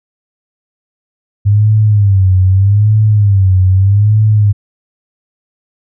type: tone with vibrato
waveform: sine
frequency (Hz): 100.1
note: G2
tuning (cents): +37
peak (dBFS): -5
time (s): 1.45-4.53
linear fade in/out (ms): 20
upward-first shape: sine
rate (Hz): 0.81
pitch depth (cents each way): 130
effects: none